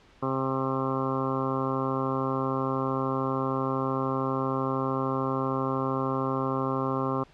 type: harmonic tone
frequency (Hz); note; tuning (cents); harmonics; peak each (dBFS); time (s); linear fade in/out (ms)
133; C3; +29; 1 / 2 / 3 / 4 / 5 / 6 / 7 / 8 / 9 / 10; -33 / -31 / -33 / -34 / -42 / -38 / -41 / -33 / -36 / -40; 0.22-7.24; 10
effects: pink hiss -57 dBFS RMS until 7.33 s + low-pass 4000 Hz 12 dB/octave